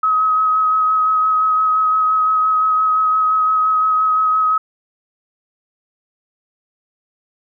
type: tone with vibrato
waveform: sine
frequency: 1272 Hz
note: D#6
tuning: 38 cents sharp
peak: -12 dBFS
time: 0.03-4.58 s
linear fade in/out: 5 ms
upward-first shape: sine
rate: 5.8 Hz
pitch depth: 15 cents each way
effects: none